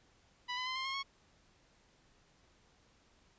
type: tone with pitch steps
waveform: 15% pulse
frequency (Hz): 987.8 / 1009.1 / 1030.9 / 1053.2 / 1076 / 1099.2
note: B5 / B5 / C6 / C6 / C6 / C#6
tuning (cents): 0 / +37 / -26 / +11 / +48 / -15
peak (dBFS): -30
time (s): 0.48-1.032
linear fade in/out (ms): 20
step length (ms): 92
effects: pink hiss -68 dBFS RMS until 3.38 s + resampled to 16000 Hz